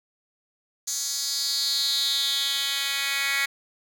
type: tone with high-pass filter sweep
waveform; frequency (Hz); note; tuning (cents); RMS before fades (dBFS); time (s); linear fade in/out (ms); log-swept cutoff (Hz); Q
10% pulse; 277.2; C#4; 0; -26; 0.87-3.46; 10; 6000 to 2200; 4.4
effects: none